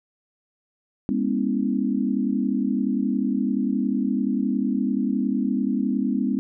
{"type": "tone cluster", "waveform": "sine", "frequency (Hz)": [202.2, 239.3, 270.7, 320.7], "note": ["G#3", "A#3", "C#4", "E4"], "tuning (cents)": [-46, 46, -41, -48], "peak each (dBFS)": [-25, -25, -25, -31], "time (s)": [1.09, 6.39], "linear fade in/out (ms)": 0, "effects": []}